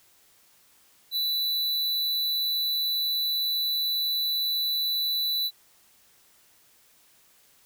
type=tone; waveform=square; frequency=3971 Hz; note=B7; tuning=9 cents sharp; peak=-25 dBFS; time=1.11-5.51 s; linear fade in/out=50 ms; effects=white hiss -60 dBFS RMS until 7.65 s